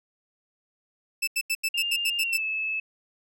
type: tone bursts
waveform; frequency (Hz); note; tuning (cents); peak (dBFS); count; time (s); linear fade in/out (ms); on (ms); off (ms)
sawtooth; 2637; E7; 0; -20; 9; 1.22-2.379; 10; 55; 83
type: tone with pitch glide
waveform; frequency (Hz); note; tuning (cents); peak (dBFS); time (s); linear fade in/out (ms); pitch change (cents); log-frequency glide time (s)
sine; 2806 to 2603; F7 to E7; +8 to -22; -26; 1.74-2.8; 5; -130; 2.21-2.43
effects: none